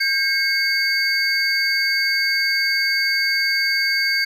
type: tone cluster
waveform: triangle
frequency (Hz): 1599 / 2176 / 4610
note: G6 / C#7 / D8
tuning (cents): +34 / -33 / -33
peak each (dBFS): -20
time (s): 0-4.25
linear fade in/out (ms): 10
effects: none

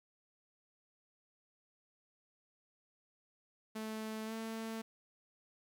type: tone with pitch glide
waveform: sawtooth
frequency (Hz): 218.6 to 223.8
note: A3 to A3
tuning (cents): -11 to +30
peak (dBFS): -36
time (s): 3.75-4.82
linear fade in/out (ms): 10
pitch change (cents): +41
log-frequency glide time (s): 4.25-4.33
effects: 12-bit

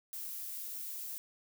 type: noise with high-pass filter sweep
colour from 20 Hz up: violet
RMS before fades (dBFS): -42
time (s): 0.13-1.18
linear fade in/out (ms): 0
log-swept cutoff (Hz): 600 to 340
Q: 4.6
effects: none

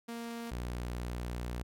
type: tone pair in turn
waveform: sawtooth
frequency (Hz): 233.1 / 60.26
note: A#3 / B1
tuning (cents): 0 / -42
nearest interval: octave + major seventh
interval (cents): 2342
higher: first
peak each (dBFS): -35 / -32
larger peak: second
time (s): 0.08-0.51 / 0.51-1.63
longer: second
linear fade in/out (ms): 10
effects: AAC 64 kbps

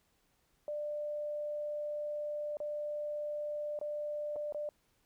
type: tone with dropouts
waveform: sine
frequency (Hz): 594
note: D5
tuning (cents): +20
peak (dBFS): -35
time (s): 0.68-4.69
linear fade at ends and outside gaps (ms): 1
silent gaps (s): 2.57-2.602 / 3.79-3.813 / 4.359-4.363 / 4.524-4.546
effects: pink hiss -74 dBFS RMS until 5.05 s

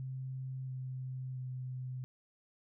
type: tone with pitch steps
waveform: sine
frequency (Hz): 131 / 129.5 / 128.01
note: C3 / C3 / C3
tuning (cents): +2 / -17 / -37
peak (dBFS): -38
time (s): 0-2.04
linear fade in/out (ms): 0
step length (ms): 680
effects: none

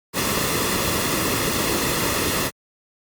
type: noise with comb filter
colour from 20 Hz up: pink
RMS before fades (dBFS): -22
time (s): 0.13-2.51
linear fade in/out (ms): 50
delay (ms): 1.3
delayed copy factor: -0.5
effects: high-pass 60 Hz 12 dB/octave + Opus 48 kbps

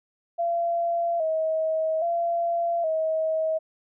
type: tone with vibrato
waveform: sine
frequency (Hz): 659.3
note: E5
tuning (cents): 0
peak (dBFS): -22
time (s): 0.38-3.59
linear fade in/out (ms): 20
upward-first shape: square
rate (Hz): 0.61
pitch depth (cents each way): 60
effects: none

